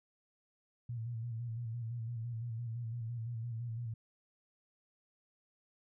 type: tone with vibrato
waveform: sine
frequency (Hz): 116.3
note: A#2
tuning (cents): -4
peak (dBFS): -37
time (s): 0.89-3.94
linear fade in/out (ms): 5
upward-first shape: square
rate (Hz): 5.9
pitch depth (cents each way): 54
effects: none